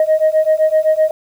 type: beating tone pair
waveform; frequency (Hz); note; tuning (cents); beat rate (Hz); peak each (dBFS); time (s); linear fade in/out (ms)
sine; 622.3 / 630.1; D#5 / D#5; 0 / +22; 7.8; -12; 0-1.11; 2
effects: tanh soft clip ceiling -6 dBFS + 7-bit